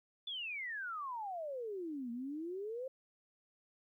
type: exponential two-way sweep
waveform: sine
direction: down then up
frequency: 3520 to 230 to 537 Hz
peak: -39 dBFS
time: 0.27-2.88 s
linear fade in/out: 5 ms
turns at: 2.11 s
effects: 13-bit